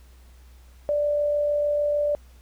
sine tone with amplitude modulation, 587.3 Hz, D5, in tune, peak -19 dBFS, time 0.89-2.15 s, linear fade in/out 0 ms, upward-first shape sine, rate 46.6 Hz, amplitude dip 25%, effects added 62 Hz sine -47 dBFS peak until 2.41 s + pink hiss -59 dBFS RMS until 2.41 s

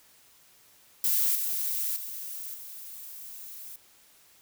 violet noise with level steps, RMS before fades -25 / -30 / -38 / -43 dBFS, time 1.04-3.76 s, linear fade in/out 2 ms, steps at 1.35 / 1.96 / 2.54 s, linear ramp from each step 5 ms, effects white hiss -59 dBFS RMS until 4.41 s

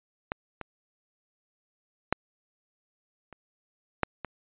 clicks, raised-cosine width 0.5 ms, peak -14 / -21 / -7 / -30 / -8 / -19 dBFS, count 6, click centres 0.319 / 0.613 / 2.126 / 3.327 / 4.033 / 4.247 s, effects resampled to 8000 Hz

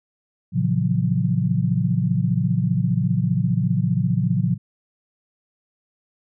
sine tone cluster, 114.7 / 137.9 / 168 / 183 Hz, A#2 / C#3 / E3 / F#3, -28 / -9 / +33 / -19 cents, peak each -23 dBFS, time 0.52-4.58 s, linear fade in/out 50 ms, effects none

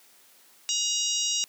harmonic tone, 952 Hz, A#5, 36 cents sharp, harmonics 3 / 4 / 5 / 6 / 7 / 8, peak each -31 / -31 / -35 / -29 / -33 / -35 dBFS, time 0.69-1.44 s, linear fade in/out 0 ms, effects white hiss -57 dBFS RMS until 1.48 s + high-pass 200 Hz 12 dB/octave

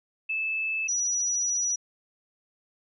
sine tone pair in turn, 2621 / 5857 Hz, E7 / F#8, -11 / -18 cents, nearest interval octave + major second, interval 1393 cents, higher second, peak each -26 / -24 dBFS, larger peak second, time 0.29-0.88 / 0.88-1.76 s, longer second, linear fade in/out 10 ms, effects none

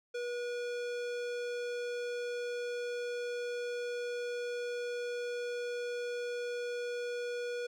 sine tone with hard clipping, 483.8 Hz, B4, 36 cents flat, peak -37 dBFS, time 0.14-7.67 s, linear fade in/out 10 ms, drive 18 dB, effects none

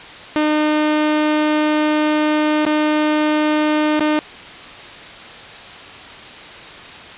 sawtooth tone with dropouts, 304.1 Hz, D#4, 40 cents flat, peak -10 dBFS, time 0.36-4.19 s, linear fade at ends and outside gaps 0 ms, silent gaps 2.651-2.664 / 3.995-4.006 s, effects white hiss -35 dBFS RMS until 7.17 s + resampled to 8000 Hz

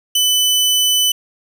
sawtooth tone, 3000 Hz, F#7, 23 cents sharp, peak -9 dBFS, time 0.15-1.12 s, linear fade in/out 5 ms, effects none

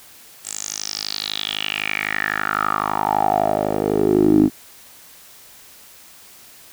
10% pulse tone with band-pass filter sweep, 51.91 Hz, G#1, in tune, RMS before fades -20 dBFS, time 0.43-4.5 s, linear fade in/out 50 ms, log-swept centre 8000 to 280 Hz, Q 6, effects white hiss -45 dBFS RMS until 6.72 s

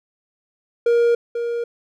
triangle tone with echo, 471.3 Hz, A#4, 19 cents sharp, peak -11 dBFS, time 0.86-1.15 s, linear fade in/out 5 ms, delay 490 ms, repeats 1, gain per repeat -8 dB, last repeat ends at 1.64 s, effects none

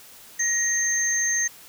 sine tone pair together, 1881 / 6327 Hz, A#6 / G8, +15 / +15 cents, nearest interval octave + major sixth, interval 2100 cents, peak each -25 / -22 dBFS, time 0.39-1.48 s, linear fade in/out 10 ms, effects white hiss -47 dBFS RMS until 1.68 s

